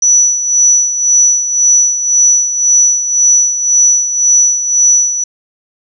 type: tone with tremolo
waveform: sine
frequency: 5920 Hz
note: F#8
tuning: in tune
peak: -4 dBFS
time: 0.02-5.24 s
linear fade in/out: 5 ms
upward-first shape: sine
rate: 1.9 Hz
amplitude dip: 65%
effects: none